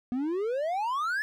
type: exponential sweep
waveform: triangle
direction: up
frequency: 239.2 to 1760 Hz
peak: -25 dBFS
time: 0.12-1.22 s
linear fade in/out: 0 ms
effects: none